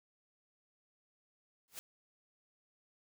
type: noise with exponential growth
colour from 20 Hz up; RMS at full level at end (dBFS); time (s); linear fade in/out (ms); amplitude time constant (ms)
white; -41; 1.68-1.79; 0; 23
effects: none